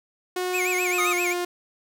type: tone with pitch glide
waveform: sawtooth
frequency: 364.1 to 353.9 Hz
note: F#4 to F4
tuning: -28 to +23 cents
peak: -21 dBFS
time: 0.36-1.45 s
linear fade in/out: 5 ms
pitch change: -49 cents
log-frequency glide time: 0.74-1.14 s
type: tone with vibrato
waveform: square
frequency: 2349 Hz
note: D7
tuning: in tune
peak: -25 dBFS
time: 0.53-1.34 s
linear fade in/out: 20 ms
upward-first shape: sine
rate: 7.6 Hz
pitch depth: 170 cents each way
type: tone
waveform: square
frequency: 1244.5 Hz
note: D#6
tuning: in tune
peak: -25 dBFS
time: 0.98-1.13 s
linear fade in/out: 5 ms
effects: none